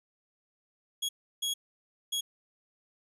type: tone bursts at uneven times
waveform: sawtooth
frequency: 3322 Hz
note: G#7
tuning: in tune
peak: -26 dBFS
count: 3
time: 1.02-1.09 / 1.42-1.54 / 2.12-2.21 s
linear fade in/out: 10 ms
effects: resampled to 32000 Hz